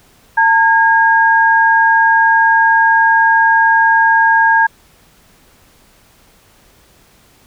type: tone pair together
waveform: sine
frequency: 900 / 1630.7 Hz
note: A5 / G#6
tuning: +39 / -32 cents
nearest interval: minor seventh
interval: 1029 cents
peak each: -10 dBFS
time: 0.37-4.67 s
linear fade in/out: 10 ms
effects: pink hiss -49 dBFS RMS until 7.46 s